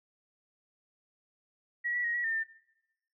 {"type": "tone with pitch steps", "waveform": "sine", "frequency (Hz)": [1917, 1945, 1882, 1925, 1810, 1796], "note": ["A#6", "B6", "A#6", "B6", "A6", "A6"], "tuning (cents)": [48, -27, 16, -45, 48, 35], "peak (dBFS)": -29, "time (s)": [1.84, 2.44], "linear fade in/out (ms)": 20, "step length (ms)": 100, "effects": ["noise-tail reverb RT60 0.9 s tail -21 dB re dry"]}